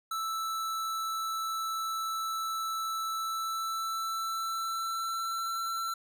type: tone with pitch glide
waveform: square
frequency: 1318.5 to 1345.4 Hz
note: E6 to E6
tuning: 0 to +35 cents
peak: -32 dBFS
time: 0.11-5.94 s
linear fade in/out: 5 ms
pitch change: +35 cents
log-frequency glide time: 3.14-5.58 s
effects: none